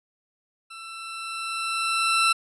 20% pulse tone with level ramp, 1338 Hz, E6, 25 cents sharp, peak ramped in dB -34 to -12 dBFS, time 0.7-2.33 s, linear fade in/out 10 ms, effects resampled to 24000 Hz

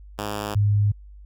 5% pulse / sine tone pair in turn, 103.83 / 103.11 Hz, G#2 / G#2, 0 / -12 cents, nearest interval unison, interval 12 cents, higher first, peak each -16 dBFS, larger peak neither, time 0.18-0.55 / 0.55-0.92 s, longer neither, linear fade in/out 10 ms, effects added 50 Hz sine -41 dBFS peak until 1.25 s

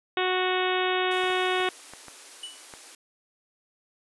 harmonic tone, 368.6 Hz, F#4, 7 cents flat, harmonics 1 / 2 / 3 / 4 / 5 / 6 / 7 / 8 / 9 / 10, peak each -27 / -30 / -32 / -33 / -34 / -35 / -35 / -36 / -37 / -37 dBFS, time 0.17-1.69 s, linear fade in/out 2 ms
white high-pass noise, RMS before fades -46 dBFS, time 1.11-2.95 s, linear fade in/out 2 ms, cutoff 260 Hz, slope 96 dB/octave
clicks, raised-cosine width 0.5 ms, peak -27 dBFS, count 6, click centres 1.239 / 1.303 / 1.603 / 1.936 / 2.083 / 2.738 s
square tone with exponential decay, 2960 Hz, F#7, in tune, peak -33 dBFS, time 2.43-2.67 s, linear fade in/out 5 ms, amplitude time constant 52 ms
effects resampled to 24000 Hz

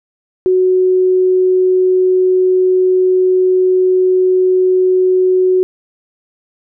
sine tone, 370 Hz, F#4, in tune, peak -8 dBFS, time 0.46-5.63 s, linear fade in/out 0 ms, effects none

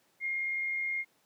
sine tone with amplitude modulation, 2131 Hz, C7, 31 cents sharp, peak -29 dBFS, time 0.2-1.05 s, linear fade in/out 50 ms, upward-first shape sine, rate 78.8 Hz, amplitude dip 25%, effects pink hiss -69 dBFS RMS until 1.25 s + high-pass 200 Hz 12 dB/octave

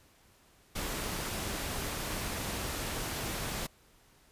pink noise, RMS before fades -36 dBFS, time 0.75-3.67 s, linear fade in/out 10 ms, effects pink hiss -63 dBFS RMS until 4.31 s + resampled to 32000 Hz

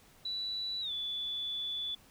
sine tone with pitch glide, 3951 to 3459 Hz, B7 to A7, 0 to -30 cents, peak -34 dBFS, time 0.25-1.95 s, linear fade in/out 5 ms, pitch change -230 cents, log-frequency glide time 0.81-0.92 s, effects pink hiss -61 dBFS RMS until 2.1 s

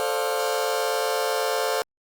sawtooth chord, D minor seventh, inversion second, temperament just, 440.5 / 528.6 / 587.3 / 704.8 Hz, A4 / C5 / D5 / F5, +2 / +18 / 0 / +16 cents, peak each -23 / -23 / -27 / -25 dBFS, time 0-1.82 s, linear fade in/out 0 ms, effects Opus 32 kbps

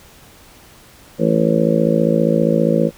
harmonic tone, 55 Hz, A1, in tune, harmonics 3 / 4 / 5 / 6 / 7 / 8 / 9 / 10, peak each -18 / -18 / -27 / -21 / -30 / -24 / -19 / -20 dBFS, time 1.18-2.91 s, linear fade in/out 50 ms, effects pink hiss -45 dBFS RMS until 2.97 s

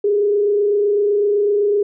sine tone with frequency modulation, 410.8 Hz, G#4, 19 cents flat, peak -13 dBFS, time 0.04-1.83 s, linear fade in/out 5 ms, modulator 27.9 Hz, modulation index 0.44, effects none

